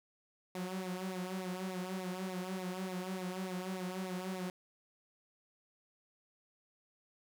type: tone with flanger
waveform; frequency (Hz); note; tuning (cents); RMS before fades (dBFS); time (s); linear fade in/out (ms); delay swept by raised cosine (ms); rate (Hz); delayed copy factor
sawtooth; 185; F#3; 0; -40; 0.55-4.5; 2; 0.63 to 4.93; 3.4; -0.8
effects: none